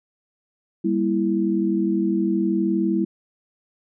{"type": "chord", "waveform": "sine", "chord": "E diminished", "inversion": "first", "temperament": "just", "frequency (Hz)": [197.78, 237.3, 329.6], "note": ["G3", "Bb3", "E4"], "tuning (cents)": [16, 31, 0], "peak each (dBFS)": [-22, -27, -21], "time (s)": [0.84, 3.05], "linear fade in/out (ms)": 10, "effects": []}